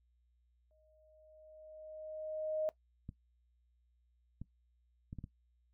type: tone with exponential growth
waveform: sine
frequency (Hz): 622.3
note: D#5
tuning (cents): 0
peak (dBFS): -31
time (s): 0.71-2.69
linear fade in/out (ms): 0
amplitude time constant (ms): 430
type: clicks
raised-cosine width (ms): 5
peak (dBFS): -32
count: 5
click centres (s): 3.091 / 4.416 / 5.129 / 5.187 / 5.241
effects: noise-tail reverb RT60 0.1 s tail -18 dB re dry + added 60 Hz sine -70 dBFS peak until 5.73 s